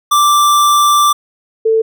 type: tone pair in turn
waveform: square / sine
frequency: 1174.7 / 445.1 Hz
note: D6 / A4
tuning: 0 / +20 cents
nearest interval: octave + perfect fourth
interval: 1680 cents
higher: first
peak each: -8 dBFS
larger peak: neither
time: 0.11-1.13 / 1.65-1.82 s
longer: first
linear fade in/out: 10 ms
effects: none